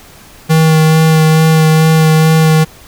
square tone with vibrato, 158.6 Hz, D#3, 33 cents sharp, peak -6 dBFS, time 0.49-2.65 s, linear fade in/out 20 ms, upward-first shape sine, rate 2.3 Hz, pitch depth 13 cents each way, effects pink hiss -38 dBFS RMS until 2.87 s

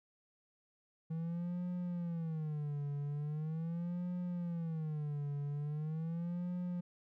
triangle tone with vibrato, 160 Hz, D#3, 49 cents sharp, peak -34 dBFS, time 1.1-6.81 s, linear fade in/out 10 ms, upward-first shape sine, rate 0.41 Hz, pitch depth 190 cents each way, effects none

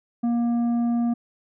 triangle tone with tanh clipping, 236.4 Hz, A#3, 24 cents sharp, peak -21 dBFS, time 0.23-1.14 s, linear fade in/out 10 ms, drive 11 dB, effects none

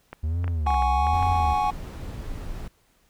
clicks, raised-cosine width 0.5 ms, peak -21 dBFS, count 9, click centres 0.13 / 0.443 / 0.479 / 0.666 / 0.705 / 0.743 / 0.823 / 1.069 / 1.227 s
triangle tone with vibrato, 74.2 Hz, D2, 18 cents sharp, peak -21 dBFS, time 0.23-1.54 s, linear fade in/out 10 ms, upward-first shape sine, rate 1.2 Hz, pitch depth 290 cents each way
triangle chord, F# suspended second, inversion none, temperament equal, 740 / 830.6 / 1108.7 Hz, F#5 / G#5 / C#6, 0 / 0 / 0 cents, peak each -25 / -21 / -26 dBFS, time 0.66-1.71 s, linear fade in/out 10 ms
brown noise, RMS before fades -34 dBFS, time 1.13-2.68 s, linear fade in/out 5 ms
effects pink hiss -64 dBFS RMS until 3.09 s

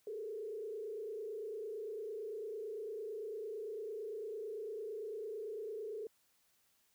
sine tone with frequency modulation, 430.3 Hz, A4, 39 cents flat, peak -40 dBFS, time 0.07-6.07 s, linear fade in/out 2 ms, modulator 28.9 Hz, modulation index 1.1, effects white hiss -74 dBFS RMS until 6.94 s

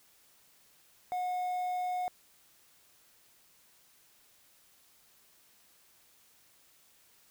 triangle tone with quantisation, 726 Hz, F#5, 33 cents flat, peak -29 dBFS, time 1.12-2.08 s, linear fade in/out 0 ms, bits 9, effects white hiss -64 dBFS RMS until 7.3 s

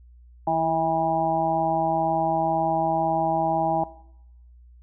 harmonic tone with a mistuned harmonic, 162 Hz, E3, 30 cents flat, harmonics 1 / 2 / 4 / 5 / 6, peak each -32 / -30 / -26 / -22 / -32 dBFS, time 0.47-3.84 s, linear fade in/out 5 ms, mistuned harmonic 2, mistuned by +22 cents, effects noise-tail reverb RT60 0.8 s tail -19 dB re dry + added 60 Hz sine -47 dBFS peak until 4.82 s

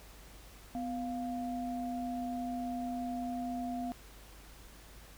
sine tone pair together, 249.9 / 701 Hz, B3 / F5, +21 / +6 cents, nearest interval octave + tritone, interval 1785 cents, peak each -36 / -39 dBFS, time 0.75-3.92 s, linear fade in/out 0 ms, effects added 50 Hz sine -54 dBFS peak until 5.17 s + pink hiss -56 dBFS RMS until 5.17 s

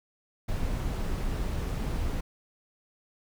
brown noise, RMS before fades -30 dBFS, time 0.48-2.21 s, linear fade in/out 10 ms, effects none

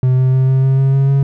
triangle tone with pitch steps, 128.3 / 129.64 / 131 / 132.36 / 133.75 / 135.15 / 136.56 / 137.99 Hz, C3 / C3 / C3 / C3 / C3 / C#3 / C#3 / C#3, -34 / -16 / +2 / +20 / +38 / -44 / -26 / -8 cents, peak -7 dBFS, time 0.03-1.23 s, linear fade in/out 2 ms, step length 150 ms, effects none

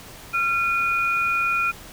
sine tone pair together, 1372.8 / 2452 Hz, F6 / D#7, -30 / -26 cents, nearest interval minor seventh, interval 1004 cents, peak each -22 dBFS, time 0.33-1.72 s, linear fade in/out 20 ms, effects pink hiss -42 dBFS RMS until 1.92 s

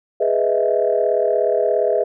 sine chord, E major seventh, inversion first, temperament equal, 415.3 / 493.9 / 622.3 / 659.3 Hz, G#4 / B4 / D#5 / E5, 0 / 0 / 0 / 0 cents, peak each -20 dBFS, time 0.2-2.04 s, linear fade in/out 10 ms, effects tanh soft clip ceiling -5 dBFS

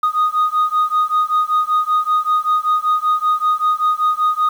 sine beating tone pair, 1238 / 1243.2 Hz, D#6 / D#6, -9 / -2 cents, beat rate 5.2 Hz, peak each -15 dBFS, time 0.03-4.49 s, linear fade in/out 5 ms, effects tanh soft clip ceiling -10 dBFS + 7-bit

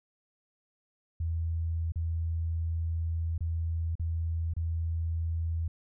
sine tone with dropouts, 82.41 Hz, E2, in tune, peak -28 dBFS, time 1.2-5.68 s, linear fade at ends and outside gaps 5 ms, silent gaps 1.921-1.957 / 3.38-3.406 / 3.954-3.995 / 4.537-4.565 s, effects none

